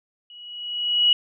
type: tone with level ramp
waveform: sine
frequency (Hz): 2918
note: F#7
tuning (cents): -25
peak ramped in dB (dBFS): -42 to -12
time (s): 0.3-1.13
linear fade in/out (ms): 2
effects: none